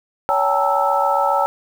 sine tone cluster, 563 / 780 / 855 / 922 / 1316 Hz, C#5 / G5 / A5 / A#5 / E6, +27 / -9 / -50 / -19 / -3 cents, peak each -21 dBFS, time 0.29-1.46 s, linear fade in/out 0 ms, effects 7-bit

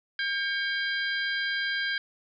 harmonic tone with a mistuned harmonic, 801 Hz, G5, 37 cents sharp, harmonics 2 / 3 / 4 / 5 / 6, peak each -28 / -37 / -35 / -39 / -39 dBFS, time 0.19-1.98 s, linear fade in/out 2 ms, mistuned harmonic 3, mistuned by -120 cents, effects none

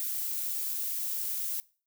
violet noise, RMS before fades -33 dBFS, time 0-1.6 s, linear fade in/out 0 ms, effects noise-tail reverb RT60 0.4 s tail -22 dB re dry

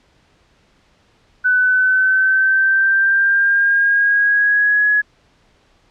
sine tone with pitch glide, 1500 to 1683.7 Hz, F#6 to G#6, +23 to +23 cents, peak -11 dBFS, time 1.44-5.02 s, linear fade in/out 20 ms, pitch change +200 cents, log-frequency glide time 1.58-4.9 s, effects pink hiss -56 dBFS RMS until 5.9 s + low-pass 5000 Hz 12 dB/octave

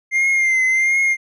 triangle tone with vibrato, 2100 Hz, C7, 6 cents sharp, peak -12 dBFS, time 0.11-1.17 s, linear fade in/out 50 ms, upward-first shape triangle, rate 1.4 Hz, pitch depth 50 cents each way, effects resampled to 24000 Hz

